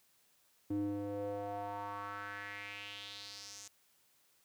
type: tone with band-pass filter sweep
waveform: square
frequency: 101.5 Hz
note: G#2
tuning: 39 cents flat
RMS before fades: -42 dBFS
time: 0.7-3.68 s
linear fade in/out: 5 ms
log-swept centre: 280 to 6800 Hz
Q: 3.5
effects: white hiss -71 dBFS RMS until 4.44 s + high-pass 60 Hz 12 dB/octave